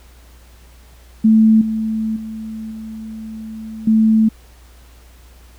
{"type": "tone with level steps", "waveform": "sine", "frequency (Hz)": 220, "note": "A3", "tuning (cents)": 0, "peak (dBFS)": [-7, -17, -25, -27, -9], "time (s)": [1.24, 4.29], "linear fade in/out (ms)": 10, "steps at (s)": [1.61, 2.16, 2.71, 3.87], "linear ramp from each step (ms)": 5, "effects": ["added 60 Hz sine -42 dBFS peak until 5.58 s", "pink hiss -50 dBFS RMS until 5.58 s"]}